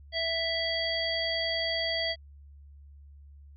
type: harmonic tone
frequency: 659.3 Hz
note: E5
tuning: in tune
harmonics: 1 / 3 / 5 / 7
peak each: -33 / -33 / -33 / -33 dBFS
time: 0.12-2.16 s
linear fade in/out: 50 ms
effects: added 71 Hz sine -48 dBFS peak until 3.56 s